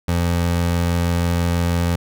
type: tone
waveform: 25% pulse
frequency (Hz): 86.1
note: F2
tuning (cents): -24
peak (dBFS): -13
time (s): 0.08-1.96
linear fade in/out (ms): 5
effects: none